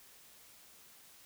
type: silence
effects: white hiss -59 dBFS RMS until 1.25 s